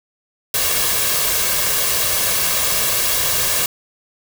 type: noise with comb filter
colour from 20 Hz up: white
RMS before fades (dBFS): -18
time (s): 0.54-3.66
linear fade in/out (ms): 2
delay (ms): 1.8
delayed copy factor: +0.55
effects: none